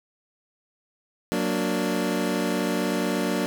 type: chord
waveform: 25% pulse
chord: Gb augmented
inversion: none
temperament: equal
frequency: 185 / 233.1 / 293.7 Hz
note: Gb3 / Bb3 / D4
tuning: 0 / 0 / 0 cents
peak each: -24 dBFS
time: 1.32-3.46 s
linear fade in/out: 0 ms
effects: none